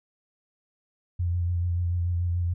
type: tone with vibrato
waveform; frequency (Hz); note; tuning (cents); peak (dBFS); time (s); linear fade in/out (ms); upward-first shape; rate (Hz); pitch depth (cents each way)
sine; 87.31; F2; 0; -23; 1.19-2.54; 10; sine; 6.9; 28
effects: none